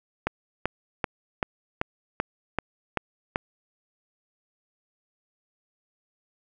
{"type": "click train", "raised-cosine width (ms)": 0.5, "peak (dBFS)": -9, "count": 9, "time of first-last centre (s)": [0.27, 3.359], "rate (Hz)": 2.59, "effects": []}